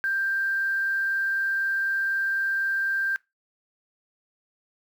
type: tone with quantisation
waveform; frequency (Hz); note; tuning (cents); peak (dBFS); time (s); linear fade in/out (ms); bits
sine; 1581; G6; +14; -23; 0.04-3.16; 0; 8
effects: noise-tail reverb RT60 0.2 s tail -21 dB re dry